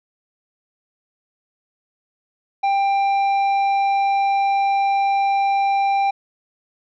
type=tone with tanh clipping; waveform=triangle; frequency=791 Hz; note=G5; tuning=15 cents sharp; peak=-17 dBFS; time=2.63-6.11 s; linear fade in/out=10 ms; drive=12 dB; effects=none